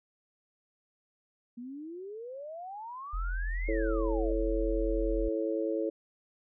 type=exponential two-way sweep; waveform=sine; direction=up then down; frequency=233.1 to 2171 to 584 Hz; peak=-39 dBFS; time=1.57-4.33 s; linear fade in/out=10 ms; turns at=3.68 s
type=tone; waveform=sine; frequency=42.96 Hz; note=F1; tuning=28 cents flat; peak=-30 dBFS; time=3.13-5.29 s; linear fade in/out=10 ms
type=chord; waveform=sine; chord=A major; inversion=second; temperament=just; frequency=330 / 440 / 550 Hz; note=E4 / A4 / C#5; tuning=+2 / 0 / -14 cents; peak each=-32 / -33 / -34 dBFS; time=3.68-5.9 s; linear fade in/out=10 ms
effects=none